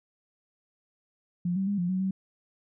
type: tone with pitch steps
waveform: sine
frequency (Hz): 176.1 / 192.5 / 202.3 / 175.8 / 186.6 / 190.7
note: F3 / G3 / G#3 / F3 / F#3 / G3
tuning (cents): +15 / -31 / -45 / +12 / +15 / -47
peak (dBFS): -25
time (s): 1.45-2.11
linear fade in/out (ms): 5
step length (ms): 110
effects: none